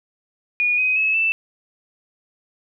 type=tone with pitch steps; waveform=sine; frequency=2448 / 2514 / 2582 / 2651 Hz; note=D#7 / D#7 / E7 / E7; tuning=-29 / +17 / -37 / +9 cents; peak=-16 dBFS; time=0.6-1.32 s; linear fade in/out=0 ms; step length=180 ms; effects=none